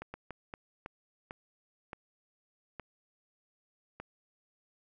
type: slowing click train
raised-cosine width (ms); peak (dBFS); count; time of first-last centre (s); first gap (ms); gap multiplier
0.5; -26; 9; 0.02-4; 120; 1.39
effects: none